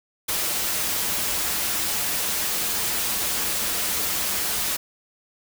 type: noise with comb filter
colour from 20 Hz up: white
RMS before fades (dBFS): -25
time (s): 0.28-4.77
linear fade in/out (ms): 10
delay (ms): 7.6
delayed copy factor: -0.5
effects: none